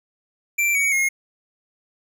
square tone with pitch steps, 2350 / 2248 / 2150 Hz, D7 / C#7 / C7, +1 / +24 / +47 cents, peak -18 dBFS, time 0.58-1.09 s, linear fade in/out 10 ms, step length 170 ms, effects none

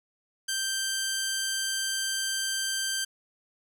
10% pulse tone, 1568 Hz, G6, in tune, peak -19 dBFS, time 0.48-3.05 s, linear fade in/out 10 ms, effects none

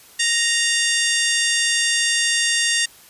harmonic tone with a mistuned harmonic, 932.3 Hz, A#5, in tune, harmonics 2 / 3 / 4 / 5 / 6 / 7 / 8 / 9 / 10, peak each -22 / -24 / -25 / -26 / -27 / -27 / -28 / -29 / -29 dBFS, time 0.19-2.86 s, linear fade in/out 10 ms, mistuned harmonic 4, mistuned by -66 cents, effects white hiss -47 dBFS RMS until 3.09 s + resampled to 32000 Hz

